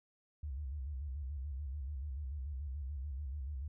sine tone with vibrato, 69.6 Hz, C#2, 8 cents sharp, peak -38 dBFS, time 0.43-3.68 s, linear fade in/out 5 ms, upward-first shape square, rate 6.9 Hz, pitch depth 120 cents each way, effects none

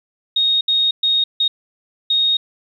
sine tone bursts at uneven times, 3729 Hz, A#7, in tune, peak -13 dBFS, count 5, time 0.36-0.61 / 0.68-0.91 / 1.03-1.24 / 1.4-1.48 / 2.1-2.37 s, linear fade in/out 5 ms, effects 9-bit

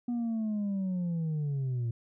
sine linear sweep, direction down, 243.5 to 113.9 Hz, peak -26 dBFS, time 0.08-1.91 s, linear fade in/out 5 ms, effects tanh soft clip ceiling -28 dBFS

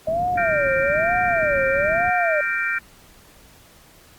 sine tone with vibrato, 622.3 Hz, D#5, in tune, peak -19 dBFS, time 0.07-2.41 s, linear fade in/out 5 ms, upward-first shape sine, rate 1.1 Hz, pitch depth 260 cents each way
white low-pass noise, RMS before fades -35 dBFS, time 0.08-2.1 s, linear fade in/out 2 ms, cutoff 220 Hz, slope 12 dB/octave
sine chord, G minor seventh, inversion third, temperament equal with one note detuned, 1396.9 / 1568 / 1836.9 / 2349 Hz, F6 / G6 / Bb6 / D7, 0 / 0 / -26 / 0 cents, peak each -26 dBFS, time 0.37-2.79 s, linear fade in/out 10 ms
effects pink hiss -50 dBFS RMS until 4.18 s + Opus 48 kbps

